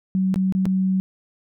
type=tone with dropouts; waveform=sine; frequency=188.7 Hz; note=F#3; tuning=34 cents sharp; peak=-17 dBFS; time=0.15-1 s; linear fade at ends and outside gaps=0 ms; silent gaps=0.342-0.359 / 0.524-0.55 / 0.655-0.664 s; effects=none